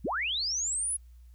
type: linear sweep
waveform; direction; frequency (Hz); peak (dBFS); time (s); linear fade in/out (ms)
sine; up; 101 to 10548; -28; 0.04-0.97; 10
effects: added 60 Hz sine -49 dBFS peak until 1.34 s + white hiss -73 dBFS RMS until 1.34 s